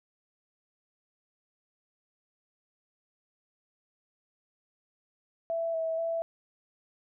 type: tone with pitch steps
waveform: sine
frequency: 664 / 650 / 663 Hz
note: E5 / E5 / E5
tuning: +12 / -24 / +10 cents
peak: -28 dBFS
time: 5.5-6.22 s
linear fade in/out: 0 ms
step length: 240 ms
effects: none